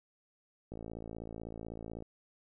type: click train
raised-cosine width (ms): 2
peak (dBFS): -30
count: 74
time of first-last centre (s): 0.72-2.024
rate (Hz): 56
effects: none